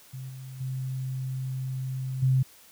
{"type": "tone with level steps", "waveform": "sine", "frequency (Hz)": 130.81, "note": "C3", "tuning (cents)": 0, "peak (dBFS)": [-35, -38, -29, -19], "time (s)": [0.13, 2.43], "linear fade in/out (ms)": 10, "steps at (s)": [0.29, 0.6, 2.22], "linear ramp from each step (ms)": 10, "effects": ["white hiss -54 dBFS RMS until 2.71 s"]}